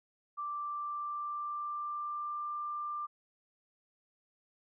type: tone with pitch glide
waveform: sine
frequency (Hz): 1174.7 to 1188.3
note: D6 to D6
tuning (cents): 0 to +20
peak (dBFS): -35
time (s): 0.37-3.07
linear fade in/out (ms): 20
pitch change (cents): +20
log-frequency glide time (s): 0.57-2.5
effects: none